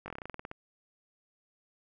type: slowing click train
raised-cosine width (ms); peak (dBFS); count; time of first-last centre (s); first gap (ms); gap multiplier
0.5; -25; 13; 0.06-0.514; 20; 1.11
effects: none